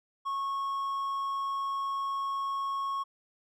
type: tone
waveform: triangle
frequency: 1098 Hz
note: C#6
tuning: 17 cents flat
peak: -28 dBFS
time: 0.25-3.04 s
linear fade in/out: 20 ms
effects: none